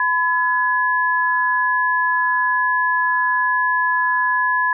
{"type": "tone pair together", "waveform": "sine", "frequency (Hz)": [1005, 1696.1], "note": ["B5", "G#6"], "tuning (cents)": [30, 36], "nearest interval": "major sixth", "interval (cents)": 906, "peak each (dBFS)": -18, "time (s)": [0, 4.73], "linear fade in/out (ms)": 2, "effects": []}